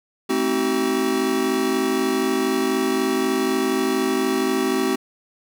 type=chord; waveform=square; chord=A diminished seventh; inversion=none; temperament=just; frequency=220 / 264 / 316.8 / 380.2 Hz; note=A3 / C4 / Eb4 / Gb4; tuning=0 / +16 / +31 / +47 cents; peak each=-29 / -24 / -28 / -23 dBFS; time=0.29-4.96 s; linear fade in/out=10 ms; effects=9-bit